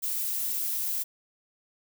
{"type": "noise", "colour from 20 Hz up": "violet", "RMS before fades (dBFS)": -30, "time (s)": [0.02, 1.04], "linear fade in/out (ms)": 20, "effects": []}